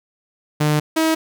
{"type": "tone pair in turn", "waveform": "sawtooth", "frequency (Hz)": [150.6, 320.2], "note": ["D3", "D#4"], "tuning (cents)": [44, 50], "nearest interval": "octave + minor second", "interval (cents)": 1306, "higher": "second", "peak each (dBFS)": -11, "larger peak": "neither", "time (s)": [[0.6, 0.8], [0.96, 1.15]], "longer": "first", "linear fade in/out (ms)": 10, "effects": []}